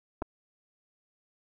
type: clicks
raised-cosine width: 1 ms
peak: -20 dBFS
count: 2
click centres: 0.22 / 0.223 s
effects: none